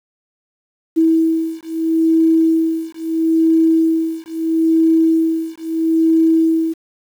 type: beating tone pair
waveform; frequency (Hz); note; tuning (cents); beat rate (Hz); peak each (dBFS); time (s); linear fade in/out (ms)
sine; 324.1 / 324.86; E4 / E4; -29 / -25; 0.76; -15 / -15; 0.96-6.74; 20
effects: 7-bit